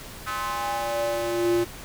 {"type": "tone with high-pass filter sweep", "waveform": "square", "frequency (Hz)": 116.54, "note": "A#2", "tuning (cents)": 0, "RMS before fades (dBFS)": -26, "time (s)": [0.26, 1.65], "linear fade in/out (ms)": 20, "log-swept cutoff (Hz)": [1300, 300], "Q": 4.1, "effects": ["pink hiss -41 dBFS RMS until 1.84 s"]}